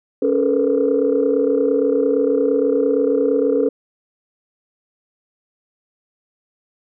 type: tone cluster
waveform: sine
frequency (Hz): 278.9 / 428.4 / 457.1 / 494.6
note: C#4 / A4 / A#4 / B4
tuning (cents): +11 / -46 / -34 / +3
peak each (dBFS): -19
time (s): 0.22-3.69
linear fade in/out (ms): 5
effects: tanh soft clip ceiling -6 dBFS